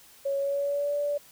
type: tone with pitch glide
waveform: sine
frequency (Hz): 554.4 to 579.9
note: C#5 to D5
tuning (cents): 0 to -22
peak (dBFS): -25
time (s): 0.25-1.18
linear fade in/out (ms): 10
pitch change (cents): +78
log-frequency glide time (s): 0.37-0.95
effects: white hiss -54 dBFS RMS until 1.31 s